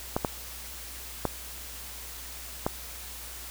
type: clicks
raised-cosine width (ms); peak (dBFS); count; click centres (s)
1; -11; 4; 0.165 / 0.248 / 1.253 / 2.665
effects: added 60 Hz sine -46 dBFS peak until 3.5 s + white hiss -42 dBFS RMS until 3.5 s